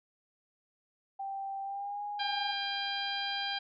sine tone with pitch glide, 784 to 823.9 Hz, G5 to G#5, 0 to -14 cents, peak -35 dBFS, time 1.19-2.53 s, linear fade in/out 10 ms, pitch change +86 cents, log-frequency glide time 1.63-2.03 s
harmonic tone, 799 Hz, G5, 33 cents sharp, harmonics 1 / 2 / 3 / 4 / 5 / 6, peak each -38 / -39 / -43 / -37 / -41 / -42 dBFS, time 2.19-3.59 s, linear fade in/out 10 ms
effects none

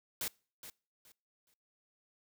white noise with echo, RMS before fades -37 dBFS, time 0.21-0.28 s, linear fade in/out 2 ms, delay 420 ms, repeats 3, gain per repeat -12 dB, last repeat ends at 1.54 s, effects noise-tail reverb RT60 0.4 s tail -25 dB re dry

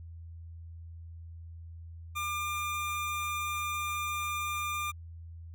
25% pulse tone, 1199 Hz, D6, 36 cents sharp, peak -28 dBFS, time 2.15-4.92 s, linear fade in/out 20 ms, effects added 83 Hz sine -43 dBFS peak until 5.54 s

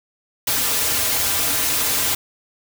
white noise with comb filter, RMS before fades -20 dBFS, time 0.47-2.15 s, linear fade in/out 5 ms, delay 5.4 ms, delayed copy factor -1, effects none

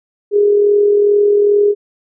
sine tone with amplitude modulation, 410.8 Hz, G#4, 19 cents flat, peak -6 dBFS, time 0.31-1.75 s, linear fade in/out 50 ms, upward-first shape sine, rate 42.4 Hz, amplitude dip 40%, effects none

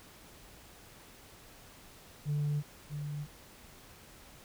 sine tone with echo, 146.83 Hz, D3, in tune, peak -27 dBFS, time 2.25-2.63 s, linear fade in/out 50 ms, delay 640 ms, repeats 1, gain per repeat -8 dB, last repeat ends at 3.27 s, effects tanh soft clip ceiling -27 dBFS + pink hiss -55 dBFS RMS until 4.44 s

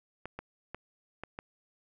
clicks, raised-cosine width 0.5 ms, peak -24 dBFS, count 5, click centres 0.256 / 0.39 / 0.746 / 1.236 / 1.389 s, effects none

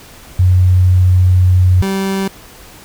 sine / 30% pulse tone pair in turn, 91.4 / 193.67 Hz, F#2 / G3, -21 / -21 cents, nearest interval octave + minor second, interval 1300 cents, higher second, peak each -6 / -12 dBFS, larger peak first, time 0.39-1.82 / 1.82-2.28 s, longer first, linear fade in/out 5 ms, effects pink hiss -38 dBFS RMS until 2.84 s

